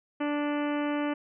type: harmonic tone with a mistuned harmonic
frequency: 293 Hz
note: D4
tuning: 4 cents flat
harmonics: 1 / 2 / 3 / 4 / 5 / 6 / 7 / 8 / 9 / 10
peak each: -28 / -34 / -38 / -40 / -42 / -44 / -45 / -46 / -47 / -48 dBFS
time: 0.2-1.14 s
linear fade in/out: 10 ms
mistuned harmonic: 10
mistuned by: +27 cents
effects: none